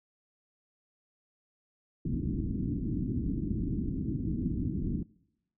white low-pass noise, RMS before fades -32 dBFS, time 2.05-5.03 s, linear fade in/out 5 ms, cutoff 310 Hz, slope 48 dB/octave, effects noise-tail reverb RT60 0.9 s tail -25 dB re dry

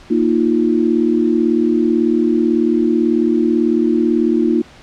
sine chord, Bb suspended fourth, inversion none, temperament equal, 233.1 / 311.1 / 349.2 Hz, Bb3 / Eb4 / F4, 0 / 0 / 0 cents, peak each -16 dBFS, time 0.1-4.62 s, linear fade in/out 10 ms, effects pink hiss -42 dBFS RMS until 4.82 s + low-pass 5000 Hz 12 dB/octave

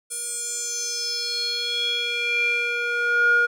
square tone with band-pass filter sweep, 476.4 Hz, A#4, 38 cents sharp, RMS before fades -24 dBFS, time 0.1-3.47 s, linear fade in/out 20 ms, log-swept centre 9400 to 1300 Hz, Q 5.5, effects none

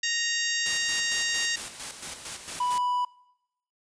harmonic tone, 932.3 Hz, A#5, in tune, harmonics 2 / 3 / 4 / 5 / 6 / 7 / 8, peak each -30 / -32 / -33 / -34 / -35 / -35 / -36 dBFS, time 0.03-1.56 s, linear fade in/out 5 ms
white noise with tremolo, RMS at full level -35 dBFS, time 0.66-2.78 s, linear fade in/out 0 ms, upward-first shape square, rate 4.4 Hz, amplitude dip 55%
triangle tone, 987 Hz, B5, 1 cent flat, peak -22 dBFS, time 2.6-3.05 s, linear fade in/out 5 ms
effects noise-tail reverb RT60 0.8 s tail -21 dB re dry + resampled to 22050 Hz

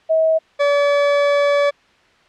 sine / 40% pulse tone pair in turn, 641 / 572.7 Hz, E5 / D5, -49 / -44 cents, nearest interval major second, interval 195 cents, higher first, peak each -12 dBFS, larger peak neither, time 0.09-0.39 / 0.59-1.71 s, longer second, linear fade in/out 20 ms, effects white hiss -53 dBFS RMS until 2.28 s + low-pass 3000 Hz 12 dB/octave

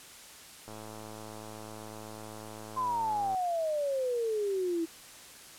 click train, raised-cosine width 1 ms, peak -31 dBFS, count 289, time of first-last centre 0.68-3.347 s, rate 108 Hz
sine exponential sweep, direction down, 1046.5 to 323.8 Hz, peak -28 dBFS, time 2.76-4.86 s, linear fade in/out 20 ms
effects white hiss -50 dBFS RMS until 5.58 s + low-pass 11000 Hz 12 dB/octave

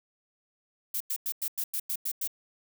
violet noise bursts, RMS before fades -31 dBFS, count 9, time 0.94-2.276 s, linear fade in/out 5 ms, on 64 ms, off 95 ms, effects none

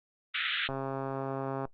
white band-pass noise, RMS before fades -31 dBFS, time 0.34-0.68 s, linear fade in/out 10 ms, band 1300 to 3700 Hz, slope 96 dB/octave
click train, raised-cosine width 1 ms, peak -21 dBFS, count 131, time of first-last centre 0.69-1.653 s, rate 135 Hz
effects noise-tail reverb RT60 0.1 s tail -20 dB re dry + Opus 32 kbps

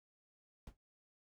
brown noise with exponential decay, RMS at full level -44 dBFS, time 0.67-0.77 s, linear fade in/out 2 ms, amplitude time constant 20 ms, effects none

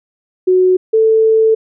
sine tone pair in turn, 368.9 / 442.6 Hz, F#4 / A4, -5 / +10 cents, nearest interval minor third, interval 315 cents, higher second, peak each -7 dBFS, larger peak neither, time 0.47-0.77 / 0.93-1.55 s, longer second, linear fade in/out 10 ms, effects none

